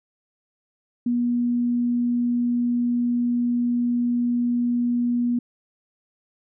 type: tone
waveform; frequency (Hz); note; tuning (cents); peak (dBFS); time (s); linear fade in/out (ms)
sine; 241.2; B3; -41; -19; 1.06-5.39; 5
effects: none